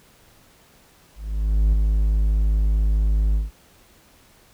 triangle tone with ADSR envelope, 52.3 Hz, G#1, 13 cents sharp, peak -11 dBFS, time 1.15-3.51 s, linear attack 580 ms, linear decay 3 ms, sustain -3 dB, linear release 160 ms, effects pink hiss -54 dBFS RMS until 4.53 s

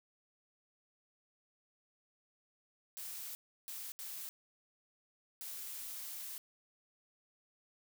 blue noise bursts at uneven times, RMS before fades -45 dBFS, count 4, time 2.97-3.35 / 3.68-3.92 / 3.99-4.29 / 5.41-6.38 s, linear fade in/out 0 ms, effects none

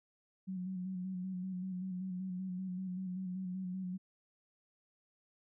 sine tone with vibrato, 185 Hz, F#3, in tune, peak -37 dBFS, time 0.47-3.98 s, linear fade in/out 20 ms, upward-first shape square, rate 5.2 Hz, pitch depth 34 cents each way, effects none

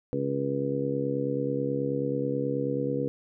harmonic tone, 69.3 Hz, C#2, in tune, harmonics 2 / 3 / 4 / 5 / 6 / 7, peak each -33 / -38 / -31 / -38 / -35 / -30 dBFS, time 0.13-3.08 s, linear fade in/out 0 ms, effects none

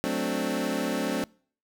25% pulse chord, D dominant seventh, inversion first, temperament equal, 185 / 220 / 261.6 / 293.7 Hz, F#3 / A3 / C4 / D4, 0 / 0 / 0 / 0 cents, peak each -30 / -29 / -27 / -28 dBFS, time 0.04-1.24 s, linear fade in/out 0 ms, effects noise-tail reverb RT60 0.5 s tail -26 dB re dry

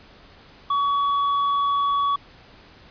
triangle tone with tanh clipping, 1130 Hz, C#6, 33 cents sharp, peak -20 dBFS, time 0.7-2.16 s, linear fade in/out 5 ms, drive 10 dB, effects pink hiss -49 dBFS RMS until 2.9 s + resampled to 11025 Hz

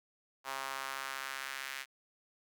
sawtooth tone with high-pass filter sweep, 135.2 Hz, C#3, 43 cents flat, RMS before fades -41 dBFS, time 0.44-1.86 s, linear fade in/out 50 ms, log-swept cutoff 960 to 1900 Hz, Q 1.7, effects none

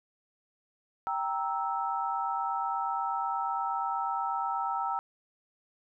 sine chord, E diminished, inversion first, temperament equal with one note detuned, 784 / 932.3 / 1312.4 Hz, G5 / Bb5 / E6, 0 / 0 / -8 cents, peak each -33 dBFS, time 1.07-4.99 s, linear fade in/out 0 ms, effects none

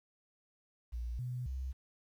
sine tone with pitch steps, 59.1 / 124.6 / 65.2 Hz, A#1 / B2 / C2, +24 / +16 / -5 cents, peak -36 dBFS, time 0.92-1.73 s, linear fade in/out 20 ms, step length 270 ms, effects 11-bit

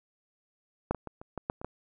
clicks, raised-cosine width 1 ms, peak -13 / -21 / -25 / -30 / -21 / -15 / -27 / -20 dBFS, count 8, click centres 0.91 / 0.947 / 1.073 / 1.215 / 1.377 / 1.499 / 1.615 / 1.646 s, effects none

